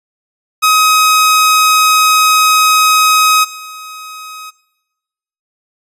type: tone with level steps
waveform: sawtooth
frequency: 1265 Hz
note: D#6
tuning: 28 cents sharp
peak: -3 / -23 dBFS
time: 0.62-4.51 s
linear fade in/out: 20 ms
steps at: 3.43 s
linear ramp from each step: 20 ms
effects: noise-tail reverb RT60 1.0 s tail -18 dB re dry + resampled to 32000 Hz